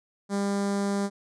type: tone with notch filter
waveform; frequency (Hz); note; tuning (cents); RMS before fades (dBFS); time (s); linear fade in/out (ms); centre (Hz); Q
sawtooth; 200; G3; +35; -27; 0.29-1.1; 50; 2700; 0.84
effects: resampled to 22050 Hz